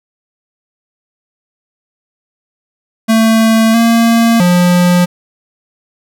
square tone with pitch steps, 223.5 / 230.4 / 177.4 Hz, A3 / A#3 / F3, +27 / -20 / +27 cents, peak -7 dBFS, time 3.08-5.06 s, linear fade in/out 20 ms, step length 660 ms, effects none

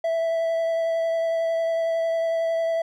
triangle tone with vibrato, 659.3 Hz, E5, in tune, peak -19 dBFS, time 0.04-2.82 s, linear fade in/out 5 ms, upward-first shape triangle, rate 11 Hz, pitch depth 13 cents each way, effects none

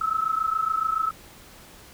sine tone pair together, 1288.9 / 1316 Hz, E6 / E6, -39 / -3 cents, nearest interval unison, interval 36 cents, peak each -25 dBFS, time 0.01-1.11 s, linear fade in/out 5 ms, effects pink hiss -48 dBFS RMS until 1.93 s

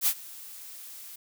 blue noise with ADSR envelope, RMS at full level -22 dBFS, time 0.01-1.16 s, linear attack 61 ms, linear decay 65 ms, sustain -22 dB, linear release 6 ms, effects none

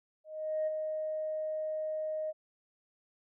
sine tone with ADSR envelope, 622.3 Hz, D#5, in tune, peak -27 dBFS, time 0.24-2.33 s, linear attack 430 ms, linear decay 20 ms, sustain -5 dB, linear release 35 ms, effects tanh soft clip ceiling -25 dBFS

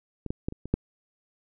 clicks, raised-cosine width 3 ms, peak -21 / -16 / -15 / -25 / -24 / -9 dBFS, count 6, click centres 0.263 / 0.305 / 0.485 / 0.524 / 0.656 / 0.74 s, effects none

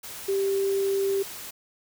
sine tone in noise, 392 Hz, G4, in tune, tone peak -22 dBFS, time 0.28-1.23 s, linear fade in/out 10 ms, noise white, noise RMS -39 dBFS, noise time 0.03-1.51 s, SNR +14 dB, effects none

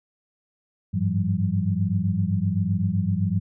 sine tone cluster, 96.7 / 104.5 / 170.3 / 191.6 Hz, G2 / G#2 / F3 / G3, -23 / +11 / -43 / -39 cents, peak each -26 dBFS, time 0.93-3.4 s, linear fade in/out 20 ms, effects none

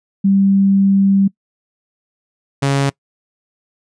sine / sawtooth tone pair in turn, 196 / 138.59 Hz, G3 / C#3, 0 / 0 cents, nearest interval tritone, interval 600 cents, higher first, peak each -9 dBFS, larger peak neither, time 0.24-1.28 / 2.62-2.9 s, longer first, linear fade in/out 10 ms, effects noise-tail reverb RT60 0.1 s tail -23 dB re dry + resampled to 22050 Hz

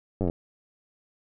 slowing click train, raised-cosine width 2 ms, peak -14 dBFS, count 9, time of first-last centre 0.21-0.299 s, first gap 10 ms, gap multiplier 1.03, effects none

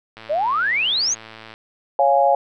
click train, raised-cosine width 0.3 ms, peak -22 dBFS, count 153, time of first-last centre 0.17-1.539 s, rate 111 Hz
sine exponential sweep, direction up, 560 to 6760 Hz, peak -17 dBFS, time 0.29-1.15 s, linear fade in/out 20 ms
sine chord, Db major, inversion none, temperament equal, 554.4 / 698.5 / 830.6 Hz, Db5 / F5 / Ab5, 0 / 0 / 0 cents, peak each -17 dBFS, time 1.99-2.35 s, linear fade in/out 2 ms
effects none

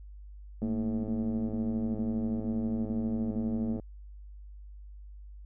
sine tone bursts, 226.6 Hz, A#3, 49 cents flat, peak -29 dBFS, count 7, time 0.62-3.77 s, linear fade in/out 10 ms, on 420 ms, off 35 ms
click train, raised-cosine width 2 ms, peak -26 dBFS, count 341, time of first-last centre 0.62-3.798 s, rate 107 Hz
effects added 50 Hz sine -44 dBFS peak until 5.45 s

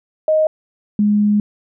sine tone pair in turn, 624 / 207.9 Hz, D#5 / G#3, +5 / +2 cents, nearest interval octave + perfect fifth, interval 1903 cents, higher first, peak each -11 dBFS, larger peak neither, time 0.28-0.47 / 0.99-1.4 s, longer second, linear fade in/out 2 ms, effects none

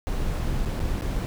brown noise with dropouts, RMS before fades -26 dBFS, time 0.07-1.26 s, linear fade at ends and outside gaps 0 ms, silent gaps 0.652-0.658 / 0.793-0.802 / 1.011-1.021 s, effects none

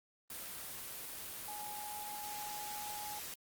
sine tone in noise, 835 Hz, G#5, 9 cents sharp, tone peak -44 dBFS, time 1.48-3.19 s, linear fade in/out 2 ms, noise white, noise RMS -45 dBFS, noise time 0.3-3.34 s, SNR -2 dB, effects Opus 24 kbps

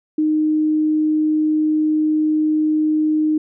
sine tone, 308.4 Hz, D#4, 15 cents flat, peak -14 dBFS, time 0.18-3.38 s, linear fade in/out 5 ms, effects none

